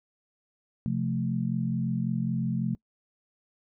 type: chord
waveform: sine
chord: F major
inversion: second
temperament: equal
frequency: 130.81 / 174.61 / 220 Hz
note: C3 / F3 / A3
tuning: 0 / 0 / 0 cents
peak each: -30 dBFS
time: 0.86-2.75 s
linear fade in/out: 0 ms
effects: noise-tail reverb RT60 0.1 s tail -25 dB re dry